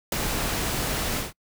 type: noise with ADSR envelope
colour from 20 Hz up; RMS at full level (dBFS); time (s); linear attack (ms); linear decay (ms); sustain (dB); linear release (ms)
pink; -21; 0.12-1.33; 5; 5; -6; 160
effects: noise-tail reverb RT60 0.1 s tail -26 dB re dry